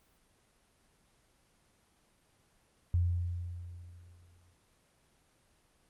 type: tone with exponential decay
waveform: sine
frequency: 87.31 Hz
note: F2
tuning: in tune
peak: -24 dBFS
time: 2.94-4.55 s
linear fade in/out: 0 ms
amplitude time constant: 350 ms
effects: pink hiss -69 dBFS RMS until 5.89 s + Opus 24 kbps